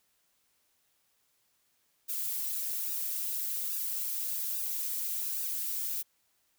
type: noise with flanger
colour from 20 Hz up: violet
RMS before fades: -34 dBFS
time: 2.08-6.03 s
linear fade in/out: 20 ms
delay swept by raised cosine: 0.92 to 5.42 ms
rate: 1.2 Hz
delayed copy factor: -0.9
effects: white hiss -73 dBFS RMS until 6.58 s